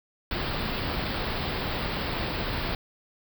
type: band-stop noise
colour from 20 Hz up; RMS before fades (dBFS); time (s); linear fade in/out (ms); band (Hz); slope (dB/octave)
pink; -30; 0.31-2.75; 2; 5000 to 16000; 96
effects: none